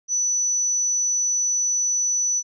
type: tone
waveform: sine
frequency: 5960 Hz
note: F#8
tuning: 12 cents sharp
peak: -19 dBFS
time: 0.08-2.43 s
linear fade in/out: 50 ms
effects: none